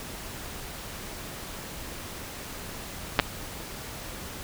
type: clicks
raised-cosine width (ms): 0.3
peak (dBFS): -3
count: 2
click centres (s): 3.191 / 3.198
effects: pink hiss -39 dBFS RMS until 4.43 s